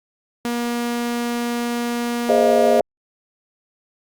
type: tone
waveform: sawtooth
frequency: 238.3 Hz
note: A#3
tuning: 38 cents sharp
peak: -17 dBFS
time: 0.45-2.8 s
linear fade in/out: 0 ms
type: chord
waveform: sine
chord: F minor seventh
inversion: first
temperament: equal with one note detuned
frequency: 415.3 / 523.3 / 622.3 / 688 Hz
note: Ab4 / C5 / Eb5 / F5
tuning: 0 / 0 / 0 / -26 cents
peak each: -19 / -19 / -17 / -19 dBFS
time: 2.29-2.81 s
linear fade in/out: 2 ms
effects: Opus 48 kbps